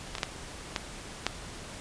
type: clicks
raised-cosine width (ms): 0.2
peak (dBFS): -28 / -15 / -17 / -9 / -11 / -8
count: 6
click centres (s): 0.075 / 0.152 / 0.183 / 0.232 / 0.762 / 1.266
effects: pink hiss -43 dBFS RMS until 1.8 s + resampled to 22050 Hz